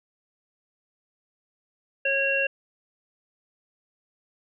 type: harmonic tone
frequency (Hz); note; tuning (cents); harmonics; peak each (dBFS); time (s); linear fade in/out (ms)
548; C#5; -20; 1 / 3 / 5; -27 / -27 / -24; 2.05-2.47; 5
effects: none